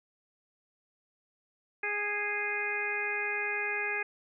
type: harmonic tone with a mistuned harmonic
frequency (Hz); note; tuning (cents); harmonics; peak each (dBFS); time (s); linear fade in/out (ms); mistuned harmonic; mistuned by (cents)
412.9; G#4; -10; 1 / 2 / 3 / 4 / 5 / 6; -39 / -41 / -45 / -35 / -35 / -35; 1.83-4.03; 5; 5; +22
effects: none